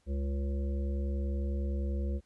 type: harmonic tone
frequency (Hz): 69.3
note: C#2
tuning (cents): 0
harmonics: 1 / 3 / 5 / 7 / 8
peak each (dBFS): -30 / -40 / -44 / -47 / -48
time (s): 0.06-2.21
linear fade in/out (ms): 50
effects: pink hiss -72 dBFS RMS until 2.25 s + resampled to 24000 Hz